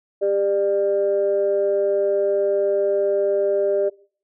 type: tone pair together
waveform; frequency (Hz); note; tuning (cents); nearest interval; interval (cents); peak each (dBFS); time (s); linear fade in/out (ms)
sine; 398.4 / 597; G4 / D5; +28 / +28; perfect fifth; 700; -19; 0.21-3.9; 20
effects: noise-tail reverb RT60 0.5 s tail -22 dB re dry + tanh soft clip ceiling -10 dBFS